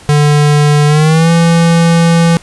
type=tone with pitch glide; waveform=square; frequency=147.7 to 167.71 Hz; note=D3 to E3; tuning=+10 to +30 cents; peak=-6 dBFS; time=0.09-2.37 s; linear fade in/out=0 ms; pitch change=+220 cents; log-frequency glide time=0.87-1.31 s; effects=pink hiss -37 dBFS RMS until 2.42 s + resampled to 24000 Hz